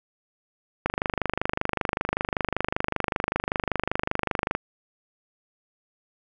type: click train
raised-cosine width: 0.5 ms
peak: -8 dBFS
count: 94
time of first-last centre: 0.86-4.55 s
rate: 25.2 Hz
effects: none